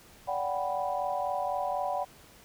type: chord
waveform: sine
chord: G major seventh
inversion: second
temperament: equal with one note detuned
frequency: 578.6 / 740 / 784 / 987.8 Hz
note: D5 / F#5 / G5 / B5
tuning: -26 / 0 / 0 / 0 cents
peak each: -34 / -32 / -35 / -36 dBFS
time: 0.27-2.05 s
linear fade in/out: 20 ms
effects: pink hiss -55 dBFS RMS until 2.44 s